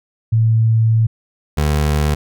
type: tone pair in turn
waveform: sine / 25% pulse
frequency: 112.3 / 74.58 Hz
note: A2 / D2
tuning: +36 / +27 cents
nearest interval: perfect fifth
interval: 709 cents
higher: first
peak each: -10 dBFS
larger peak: neither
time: 0.32-1.07 / 1.57-2.15 s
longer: first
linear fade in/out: 10 ms
effects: none